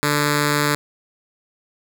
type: tone with notch filter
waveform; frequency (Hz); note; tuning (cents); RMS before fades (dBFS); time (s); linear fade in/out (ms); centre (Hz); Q
5% pulse; 146.83; D3; 0; -19; 0.03-0.75; 0; 730; 1.5
effects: none